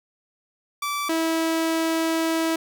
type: tone pair in turn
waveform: sawtooth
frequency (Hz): 1160 / 325.5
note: D6 / E4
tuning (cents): -22 / -22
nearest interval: octave + minor seventh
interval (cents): 2200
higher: first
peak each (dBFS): -21 / -17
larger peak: second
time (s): 0.82-1.09 / 1.09-2.56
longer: second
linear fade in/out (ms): 5
effects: none